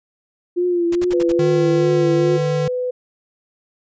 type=tone with vibrato; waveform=sine; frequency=349.2 Hz; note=F4; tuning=in tune; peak=-15 dBFS; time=0.56-2.38 s; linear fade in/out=20 ms; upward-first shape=triangle; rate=2.4 Hz; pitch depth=52 cents each way
type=noise bursts; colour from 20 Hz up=pink; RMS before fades=-31 dBFS; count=5; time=0.92-1.322 s; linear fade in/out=5 ms; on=34 ms; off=58 ms
type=tone; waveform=sine; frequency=500 Hz; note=B4; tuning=21 cents sharp; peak=-19 dBFS; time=1.13-2.91 s; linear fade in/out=10 ms
type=tone with pitch glide; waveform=square; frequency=153.1 to 150.3 Hz; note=D#3 to D3; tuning=-28 to +40 cents; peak=-20 dBFS; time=1.39-2.68 s; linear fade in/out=2 ms; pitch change=-32 cents; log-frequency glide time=1.73-1.9 s
effects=resampled to 16000 Hz